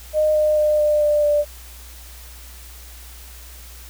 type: tone with pitch steps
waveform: sine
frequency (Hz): 614 / 609.1 / 604.1 / 599.3 / 594.5 / 589.7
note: D#5 / D#5 / D5 / D5 / D5 / D5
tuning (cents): -23 / -37 / +49 / +35 / +21 / +7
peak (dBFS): -14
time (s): 0.13-1.45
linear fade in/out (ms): 50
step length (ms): 220
effects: added 60 Hz sine -39 dBFS peak until 3.89 s + white hiss -43 dBFS RMS until 3.89 s